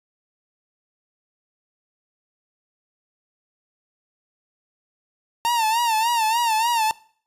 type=tone with vibrato; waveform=45% pulse; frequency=912 Hz; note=A#5; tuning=38 cents flat; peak=-18 dBFS; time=5.45-6.91 s; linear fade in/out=0 ms; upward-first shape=sine; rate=3.4 Hz; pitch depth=91 cents each way; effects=noise-tail reverb RT60 0.5 s tail -21 dB re dry + resampled to 32000 Hz